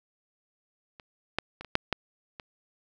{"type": "clicks", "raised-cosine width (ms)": 0.3, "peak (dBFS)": [-30, -10, -24, -27, -6, -10, -24], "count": 7, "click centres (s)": [0.998, 1.386, 1.61, 1.647, 1.754, 1.927, 2.398], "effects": []}